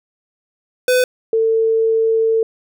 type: tone pair in turn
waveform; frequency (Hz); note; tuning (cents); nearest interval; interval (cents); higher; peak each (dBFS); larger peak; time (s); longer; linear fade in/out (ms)
square / sine; 503 / 448.1; B4 / A4; +32 / +32; major second; 200; first; -12; neither; 0.88-1.04 / 1.33-2.43; second; 2
effects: none